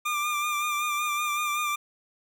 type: tone with vibrato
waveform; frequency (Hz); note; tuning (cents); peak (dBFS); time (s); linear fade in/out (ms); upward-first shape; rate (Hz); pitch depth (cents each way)
25% pulse; 1195; D6; +30; -22; 0.05-1.76; 10; sine; 5.3; 32
effects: none